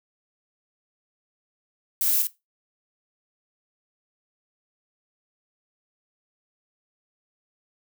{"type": "noise with echo", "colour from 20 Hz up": "violet", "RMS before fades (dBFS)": -23, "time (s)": [2.01, 2.22], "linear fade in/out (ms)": 2, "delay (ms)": 51, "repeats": 1, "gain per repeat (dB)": -4, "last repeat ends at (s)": 2.271, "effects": ["noise-tail reverb RT60 0.2 s tail -17 dB re dry"]}